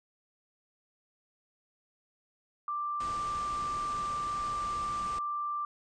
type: tone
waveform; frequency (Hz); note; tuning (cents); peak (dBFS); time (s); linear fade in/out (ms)
sine; 1180; D6; +8; -31; 2.68-5.65; 2
type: low-pass noise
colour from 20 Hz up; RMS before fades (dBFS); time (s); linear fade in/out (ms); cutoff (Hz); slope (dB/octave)
pink; -45; 3-5.19; 5; 9000; 96
effects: none